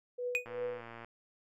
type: tone with tremolo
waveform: sine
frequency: 491.9 Hz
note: B4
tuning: 7 cents flat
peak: -32 dBFS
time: 0.18-0.82 s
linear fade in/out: 10 ms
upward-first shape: triangle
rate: 2.7 Hz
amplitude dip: 100%
type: tone with exponential decay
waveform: triangle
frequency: 2483 Hz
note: D#7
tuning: 4 cents flat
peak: -23 dBFS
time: 0.35-0.47 s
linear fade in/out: 0 ms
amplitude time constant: 25 ms
type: click train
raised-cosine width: 0.5 ms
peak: -32 dBFS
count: 69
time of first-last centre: 0.46-1.046 s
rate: 116 Hz
effects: none